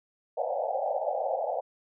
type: band-pass noise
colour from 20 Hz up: pink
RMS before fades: -30 dBFS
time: 0.37-1.61 s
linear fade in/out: 10 ms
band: 510 to 820 Hz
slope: 96 dB/octave
effects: none